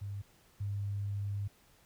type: tone pair in turn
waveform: sine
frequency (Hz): 100.3 / 100.8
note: G2 / G2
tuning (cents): +40 / +49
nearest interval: unison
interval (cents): 9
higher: second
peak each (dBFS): -37 / -33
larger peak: second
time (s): 0.01-0.22 / 0.6-1.48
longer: second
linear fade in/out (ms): 10
effects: pink hiss -65 dBFS RMS until 1.85 s

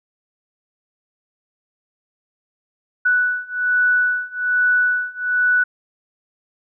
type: beating tone pair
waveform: sine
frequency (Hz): 1481 / 1482.2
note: F#6 / F#6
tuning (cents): +1 / +3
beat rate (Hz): 1.2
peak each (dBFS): -19 / -18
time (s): 3.05-5.64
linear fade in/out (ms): 10
effects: none

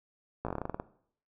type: slowing click train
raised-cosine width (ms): 1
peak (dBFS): -20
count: 12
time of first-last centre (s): 0.45-0.799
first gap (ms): 16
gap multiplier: 1.13
effects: noise-tail reverb RT60 0.6 s tail -17 dB re dry

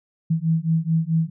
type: beating tone pair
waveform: sine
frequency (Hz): 160.3 / 164.9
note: E3 / E3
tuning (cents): -48 / +1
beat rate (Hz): 4.6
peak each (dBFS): -21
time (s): 0.3-1.3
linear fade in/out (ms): 10
effects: none

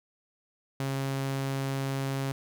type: tone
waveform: sawtooth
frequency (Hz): 135.9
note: C#3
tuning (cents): -34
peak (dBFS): -25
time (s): 0.8-2.32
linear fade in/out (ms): 2
effects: none

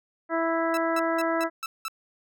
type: harmonic tone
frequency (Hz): 329.6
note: E4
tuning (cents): 0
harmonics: 1 / 2 / 3 / 4 / 5 / 6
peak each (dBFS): -28 / -27 / -32 / -31 / -34 / -37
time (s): 0.29-1.5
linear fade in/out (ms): 50
type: tone bursts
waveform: sawtooth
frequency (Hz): 1318.5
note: E6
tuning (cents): 0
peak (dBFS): -26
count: 6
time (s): 0.74-1.882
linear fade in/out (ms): 2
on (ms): 32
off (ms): 190
effects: none

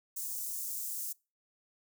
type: high-pass noise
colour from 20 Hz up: white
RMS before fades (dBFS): -38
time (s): 0.16-1.13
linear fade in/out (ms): 10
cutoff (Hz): 6600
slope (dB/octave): 24
effects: noise-tail reverb RT60 0.3 s tail -25 dB re dry

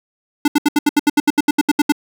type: tone bursts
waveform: square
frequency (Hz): 293.7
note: D4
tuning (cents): 0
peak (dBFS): -10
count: 15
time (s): 0.45-1.922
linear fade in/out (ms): 5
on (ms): 30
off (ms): 73
effects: none

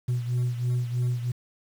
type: beating tone pair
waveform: sine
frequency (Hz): 122.3 / 125.4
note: B2 / B2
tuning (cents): -16 / +27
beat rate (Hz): 3.1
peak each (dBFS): -23 / -28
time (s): 0.08-1.32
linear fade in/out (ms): 10
effects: tanh soft clip ceiling -21 dBFS + 8-bit

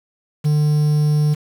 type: tone with quantisation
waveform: triangle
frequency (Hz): 150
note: D3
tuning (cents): +37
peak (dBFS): -11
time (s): 0.44-1.35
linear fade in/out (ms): 20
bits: 6
effects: none

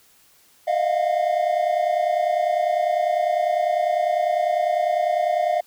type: tone cluster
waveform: triangle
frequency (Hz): 615 / 685 / 715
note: D#5 / F5 / F5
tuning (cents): -20 / -34 / +41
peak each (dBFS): -21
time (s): 0.67-5.61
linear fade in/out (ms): 10
effects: white hiss -56 dBFS RMS until 5.66 s

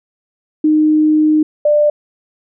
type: tone pair in turn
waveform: sine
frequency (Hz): 307.5 / 594.1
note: D#4 / D5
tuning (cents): -20 / +20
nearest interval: major seventh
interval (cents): 1140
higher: second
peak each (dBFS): -8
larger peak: neither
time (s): 0.64-1.43 / 1.65-1.9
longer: first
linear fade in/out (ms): 5
effects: none

